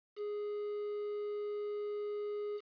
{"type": "tone with quantisation", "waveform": "triangle", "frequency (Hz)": 415.3, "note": "G#4", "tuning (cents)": 0, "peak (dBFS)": -34, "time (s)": [0.16, 2.61], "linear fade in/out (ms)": 50, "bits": 9, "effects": ["resampled to 11025 Hz"]}